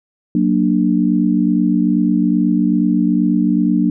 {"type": "chord", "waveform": "sine", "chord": "Gb augmented", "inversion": "none", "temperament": "equal with one note detuned", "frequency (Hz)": [185, 233.1, 295.5], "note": ["Gb3", "Bb3", "D4"], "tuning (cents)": [0, 0, 11], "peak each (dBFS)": -16, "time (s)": [0.35, 3.9], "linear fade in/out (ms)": 2, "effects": []}